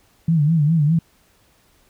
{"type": "tone with vibrato", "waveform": "sine", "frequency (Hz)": 155.7, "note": "D#3", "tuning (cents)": 2, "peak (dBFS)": -13, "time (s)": [0.28, 0.99], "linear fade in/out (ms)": 5, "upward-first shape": "sine", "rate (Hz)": 4.9, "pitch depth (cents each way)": 130, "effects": ["pink hiss -58 dBFS RMS until 1.89 s"]}